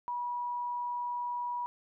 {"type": "tone", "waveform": "sine", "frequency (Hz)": 970, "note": "B5", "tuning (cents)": -31, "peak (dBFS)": -32, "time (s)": [0.08, 1.66], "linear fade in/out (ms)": 0, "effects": []}